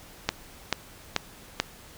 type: click train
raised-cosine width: 0.2 ms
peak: -5 dBFS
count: 4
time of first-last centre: 0.29-1.6 s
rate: 2.29 Hz
effects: pink hiss -49 dBFS RMS until 1.97 s